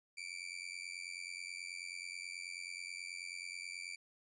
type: tone with amplitude modulation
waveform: sawtooth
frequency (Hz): 2332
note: D7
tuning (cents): -13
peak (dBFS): -36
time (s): 0.17-3.96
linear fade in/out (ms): 10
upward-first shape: sine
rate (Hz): 89.3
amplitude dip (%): 95
effects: resampled to 24000 Hz